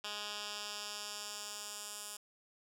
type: tone with band-pass filter sweep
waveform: 10% pulse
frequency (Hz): 207.7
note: G#3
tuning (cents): 0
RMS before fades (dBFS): -44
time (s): 0.04-2.17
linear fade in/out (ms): 5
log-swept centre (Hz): 3800 to 8900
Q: 1.2
effects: none